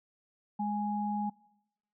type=tone pair together; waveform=sine; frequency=207.7 / 830.8 Hz; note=G#3 / G#5; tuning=0 / 0 cents; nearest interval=2 octaves; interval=2400 cents; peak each=-32 / -33 dBFS; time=0.59-1.3 s; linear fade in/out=10 ms; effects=noise-tail reverb RT60 1.0 s tail -25 dB re dry